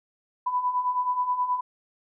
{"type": "beating tone pair", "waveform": "sine", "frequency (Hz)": [987.8, 997.2], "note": ["B5", "B5"], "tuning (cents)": [0, 16], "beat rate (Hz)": 9.4, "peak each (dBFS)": [-30, -24], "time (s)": [0.46, 1.61], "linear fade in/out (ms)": 10, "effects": []}